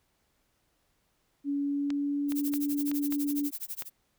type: tone with pitch glide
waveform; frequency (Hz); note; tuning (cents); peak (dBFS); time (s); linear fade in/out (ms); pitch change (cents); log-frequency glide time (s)
sine; 283.4 to 288.2; C#4 to D4; +38 to -33; -27; 1.44-3.51; 50; +29; 1.62-2.61
type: clicks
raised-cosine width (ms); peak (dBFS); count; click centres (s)
0.2; -22; 6; 1.904 / 2.321 / 2.538 / 2.915 / 3.124 / 3.822
type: noise with tremolo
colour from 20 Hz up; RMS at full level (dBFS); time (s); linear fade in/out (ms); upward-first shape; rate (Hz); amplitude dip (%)
violet; -35; 2.28-3.9; 50; sine; 12; 100
effects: pink hiss -73 dBFS RMS until 4.18 s